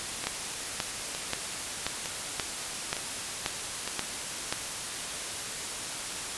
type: two click trains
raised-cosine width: 0.2 ms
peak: -10 / -16 dBFS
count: 9 / 5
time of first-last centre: 0.27-4.525 / 0.24-3.876 s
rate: 1.88 / 1.1 Hz
effects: white hiss -35 dBFS RMS until 6.37 s + resampled to 24000 Hz